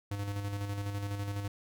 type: tone with tremolo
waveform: square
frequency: 100.9 Hz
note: G#2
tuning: 49 cents flat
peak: -33 dBFS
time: 0.11-1.48 s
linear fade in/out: 5 ms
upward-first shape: square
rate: 12 Hz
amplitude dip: 40%
effects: none